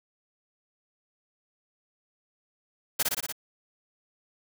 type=noise with echo; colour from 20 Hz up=white; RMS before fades=-24 dBFS; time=2.99-3.03 s; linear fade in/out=10 ms; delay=59 ms; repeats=5; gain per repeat=-2 dB; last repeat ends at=3.325 s; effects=none